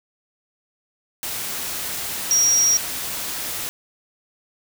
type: tone in noise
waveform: sine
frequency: 5680 Hz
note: F8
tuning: 28 cents sharp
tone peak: -14 dBFS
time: 2.31-2.77 s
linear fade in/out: 0 ms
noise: white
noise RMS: -28 dBFS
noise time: 1.23-3.69 s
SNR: +11 dB
effects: none